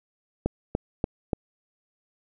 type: click train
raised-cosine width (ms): 2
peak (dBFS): -10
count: 4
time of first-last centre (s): 0.46-1.332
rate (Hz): 3.44
effects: none